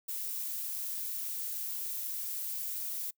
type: noise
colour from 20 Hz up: violet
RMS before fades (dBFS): -37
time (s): 0.08-3.11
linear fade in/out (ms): 10
effects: noise-tail reverb RT60 0.1 s tail -24 dB re dry